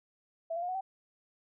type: tone with pitch steps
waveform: sine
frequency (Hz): 660 / 685.6 / 712.3 / 740 / 768.7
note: E5 / F5 / F5 / F#5 / G5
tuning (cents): +2 / -32 / +34 / 0 / -34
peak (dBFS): -32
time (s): 0.5-0.81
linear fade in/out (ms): 10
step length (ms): 62
effects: none